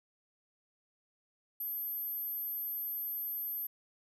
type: tone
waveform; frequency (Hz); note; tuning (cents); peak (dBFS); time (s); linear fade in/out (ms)
sine; 12890; G9; +47; -35; 1.6-3.67; 5
effects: none